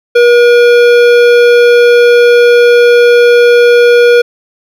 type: tone with hard clipping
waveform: triangle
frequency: 480 Hz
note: B4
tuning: 49 cents flat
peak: -4 dBFS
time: 0.15-4.22 s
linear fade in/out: 10 ms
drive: 18 dB
effects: none